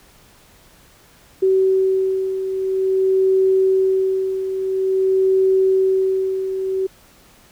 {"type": "beating tone pair", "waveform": "sine", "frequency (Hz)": [380.1, 380.59], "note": ["F#4", "F#4"], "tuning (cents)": [47, 49], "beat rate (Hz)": 0.49, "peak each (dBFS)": [-22, -15], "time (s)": [1.42, 6.87], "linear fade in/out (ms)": 10, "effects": ["pink hiss -50 dBFS RMS until 7.51 s"]}